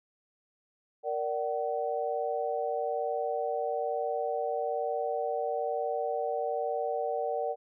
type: chord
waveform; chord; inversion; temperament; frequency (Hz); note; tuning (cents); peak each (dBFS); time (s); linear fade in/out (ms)
sine; Bb augmented; none; equal with one note detuned; 466.2 / 587.3 / 757.3; Bb4 / D5 / F#5; 0 / 0 / +40; -33; 1.03-7.56; 50
effects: none